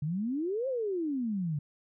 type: exponential two-way sweep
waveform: sine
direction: up then down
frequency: 141 to 547 to 141 Hz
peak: -29 dBFS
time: 0.02-1.59 s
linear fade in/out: 5 ms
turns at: 0.68 s
effects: none